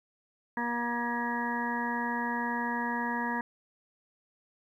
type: harmonic tone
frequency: 238.1 Hz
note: A#3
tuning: 37 cents sharp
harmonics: 1 / 2 / 3 / 4 / 5 / 7 / 8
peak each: -34 / -42 / -43 / -33 / -45 / -36 / -39 dBFS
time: 0.57-3.41 s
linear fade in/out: 2 ms
effects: 11-bit